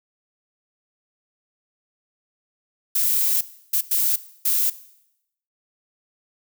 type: noise bursts at uneven times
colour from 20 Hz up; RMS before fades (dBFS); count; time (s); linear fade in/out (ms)
violet; -20; 4; 2.95-3.41 / 3.73-3.81 / 3.91-4.16 / 4.45-4.7; 5
effects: noise-tail reverb RT60 0.8 s tail -17 dB re dry